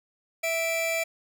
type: tone pair together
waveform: 45% pulse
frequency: 658 / 2345 Hz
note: E5 / D7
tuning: -3 / -3 cents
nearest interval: octave + minor seventh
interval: 2200 cents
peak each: -28 dBFS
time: 0.43-1.04 s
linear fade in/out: 10 ms
effects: none